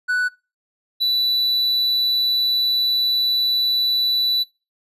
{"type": "tone pair in turn", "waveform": "triangle", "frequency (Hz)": [1485, 3964], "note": ["F#6", "B7"], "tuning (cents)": [6, 6], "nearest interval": "octave + perfect fourth", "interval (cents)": 1700, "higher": "second", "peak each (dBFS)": -15, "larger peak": "neither", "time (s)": [[0.08, 0.29], [1, 4.44]], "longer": "second", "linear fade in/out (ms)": 20, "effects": ["noise-tail reverb RT60 0.3 s tail -23 dB re dry", "resampled to 32000 Hz"]}